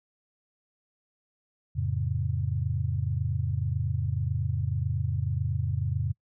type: chord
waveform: sine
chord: F augmented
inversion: none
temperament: just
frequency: 87.31 / 109.13 / 136.42 Hz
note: F2 / A2 / C#3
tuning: 0 / -14 / -27 cents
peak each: -30 dBFS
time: 1.75-6.13 s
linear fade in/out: 20 ms
effects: noise-tail reverb RT60 0.1 s tail -26 dB re dry